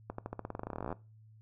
accelerating click train, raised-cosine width 1 ms, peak -24 dBFS, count 24, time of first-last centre 0.1-0.927 s, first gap 84 ms, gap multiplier 0.91, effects noise-tail reverb RT60 0.3 s tail -20 dB re dry + added 109 Hz sine -55 dBFS peak until 1.41 s

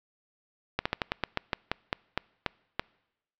slowing click train, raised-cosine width 0.3 ms, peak -10 dBFS, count 13, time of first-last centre 0.79-2.795 s, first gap 65 ms, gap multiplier 1.16, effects noise-tail reverb RT60 0.9 s tail -26 dB re dry + low-pass 5000 Hz 12 dB/octave

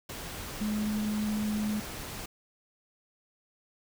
sine tone in noise, 212 Hz, G#3, 36 cents sharp, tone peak -28 dBFS, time 0.61-1.8 s, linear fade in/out 5 ms, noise pink, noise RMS -40 dBFS, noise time 0.09-2.26 s, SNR +9 dB, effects none

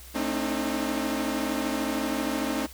sawtooth tone cluster, 221.2 / 267.6 / 302.3 / 315.4 Hz, A3 / C4 / D#4 / D#4, +9 / +39 / -50 / +24 cents, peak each -29 / -26 / -28 / -31 dBFS, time 0.14-2.67 s, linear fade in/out 20 ms, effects added 63 Hz sine -46 dBFS peak until 2.73 s + white hiss -48 dBFS RMS until 2.73 s

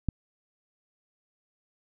click, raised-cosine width 5 ms, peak -14 dBFS, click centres 0.087 s, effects none

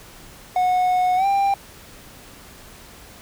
triangle tone with pitch glide, 731 to 792.6 Hz, F#5 to G5, -21 to +19 cents, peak -14 dBFS, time 0.56-1.54 s, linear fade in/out 2 ms, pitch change +140 cents, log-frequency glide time 1.16-1.26 s, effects pink hiss -44 dBFS RMS until 3.21 s

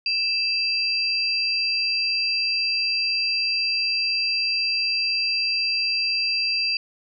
sine tone pair together, 2637 / 4739 Hz, E7 / D8, 0 / +15 cents, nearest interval minor seventh, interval 1015 cents, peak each -25 / -22 dBFS, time 0.06-6.77 s, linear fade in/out 2 ms, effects none

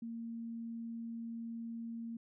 sine tone, 230.3 Hz, A#3, 21 cents flat, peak -40 dBFS, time 0.02-2.17 s, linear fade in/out 5 ms, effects none

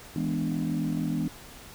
sine chord, E dominant seventh, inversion none, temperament equal with one note detuned, 163.3 / 207.7 / 246.9 / 293.7 Hz, E3 / G#3 / B3 / D4, -16 / 0 / 0 / 0 cents, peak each -29 / -32 / -30 / -31 dBFS, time 0.16-1.28 s, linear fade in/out 2 ms, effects tanh soft clip ceiling -20 dBFS + pink hiss -47 dBFS RMS until 1.74 s

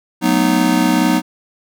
square chord, B dominant seventh, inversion second, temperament just, 185.21 / 222.2 / 246.9 / 308.7 Hz, F#3 / A3 / B3 / D#4, +2 / +17 / 0 / -14 cents, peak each -19 / -23 / -17 / -17 dBFS, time 0.21-1.22 s, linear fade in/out 50 ms, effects none

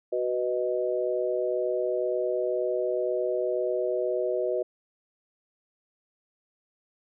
sine chord, B major, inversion second, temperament equal with one note detuned, 371.9 / 493.9 / 622.3 Hz, F#4 / B4 / D#5, +9 / 0 / 0 cents, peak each -29 dBFS, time 0.12-4.63 s, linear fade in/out 10 ms, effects none

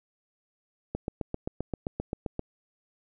click train, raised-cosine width 2 ms, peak -17 dBFS, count 12, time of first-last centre 0.95-2.394 s, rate 7.62 Hz, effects none

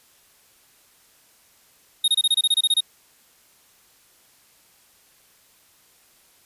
square tone bursts, 3729 Hz, A#7, in tune, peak -16 dBFS, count 12, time 2.04-2.806 s, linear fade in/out 5 ms, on 40 ms, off 26 ms, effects white hiss -57 dBFS RMS until 6.45 s + resampled to 32000 Hz

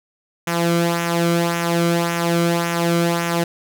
sawtooth tone with flanger, 170 Hz, F3, 46 cents flat, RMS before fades -19 dBFS, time 0.47-3.44 s, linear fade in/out 5 ms, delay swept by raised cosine 0.22 to 1.14 ms, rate 1.8 Hz, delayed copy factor -0.6, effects none

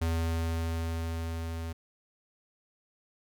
square tone with level ramp, 82.41 Hz, E2, in tune, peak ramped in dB -27 to -35 dBFS, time 0.01-1.73 s, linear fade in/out 10 ms, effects none

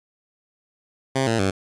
10% pulse tone with pitch steps, 133.6 / 113.65 / 96.68 Hz, C3 / A#2 / G2, +36 / -43 / -23 cents, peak -11 dBFS, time 1.15-1.51 s, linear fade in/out 10 ms, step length 120 ms, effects resampled to 22050 Hz

